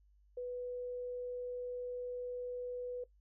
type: tone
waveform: sine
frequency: 493.9 Hz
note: B4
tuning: in tune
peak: -38 dBFS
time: 0.37-3.04 s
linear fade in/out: 5 ms
effects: noise-tail reverb RT60 0.1 s tail -18 dB re dry + added 50 Hz sine -64 dBFS peak until 3.2 s

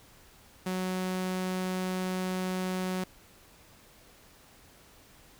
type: tone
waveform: sawtooth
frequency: 185 Hz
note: F#3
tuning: in tune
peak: -26 dBFS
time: 0.66-3.04 s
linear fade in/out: 5 ms
effects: pink hiss -57 dBFS RMS until 5.39 s

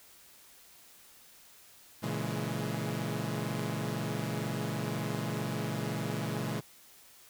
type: chord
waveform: sawtooth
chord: A# half-diminished seventh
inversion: none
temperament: equal with one note detuned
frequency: 116.54 / 138.59 / 164.81 / 209.9 Hz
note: A#2 / C#3 / E3 / G#3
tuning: 0 / 0 / 0 / +19 cents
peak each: -34 dBFS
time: 2.02-6.61 s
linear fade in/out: 20 ms
effects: white hiss -57 dBFS RMS until 7.29 s

